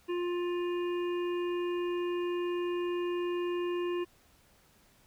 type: harmonic tone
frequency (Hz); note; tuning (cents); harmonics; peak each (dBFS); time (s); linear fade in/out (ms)
351.8; F4; +13; 1 / 3 / 5 / 7 / 8; -30 / -42 / -49 / -49 / -49; 0.08-4.05; 20
effects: pink hiss -64 dBFS RMS until 5.06 s